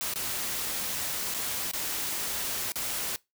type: noise with dropouts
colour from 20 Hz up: white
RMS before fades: -32 dBFS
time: 0.01-3.16 s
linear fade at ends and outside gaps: 0 ms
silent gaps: 0.137-0.158 / 1.34-1.346 / 1.713-1.735 / 2.72-2.757 s
effects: noise-tail reverb RT60 0.2 s tail -22 dB re dry